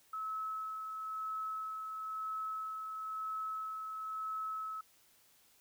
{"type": "tone with tremolo", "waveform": "sine", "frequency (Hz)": 1295, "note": "E6", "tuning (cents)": -31, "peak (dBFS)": -36, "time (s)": [0.13, 4.81], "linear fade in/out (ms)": 5, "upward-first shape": "sine", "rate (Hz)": 1, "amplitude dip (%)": 35, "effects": ["white hiss -67 dBFS RMS until 5.6 s"]}